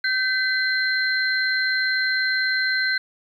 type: tone cluster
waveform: sine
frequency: 1548 / 2014 / 4133 Hz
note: G6 / B6 / C8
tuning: -22 / +33 / -22 cents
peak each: -21 / -27 / -26 dBFS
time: 0.04-2.98 s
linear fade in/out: 5 ms
effects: 9-bit